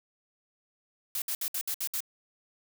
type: noise bursts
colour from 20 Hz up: blue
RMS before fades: -32 dBFS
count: 7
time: 1.15-2.005 s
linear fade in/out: 2 ms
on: 69 ms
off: 62 ms
effects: none